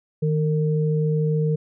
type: tone pair together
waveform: sine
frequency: 155.56 / 456.8 Hz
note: D#3 / A#4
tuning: 0 / -35 cents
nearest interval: octave + perfect fifth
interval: 1865 cents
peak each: -19 / -25 dBFS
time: 0.22-1.56 s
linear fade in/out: 10 ms
effects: none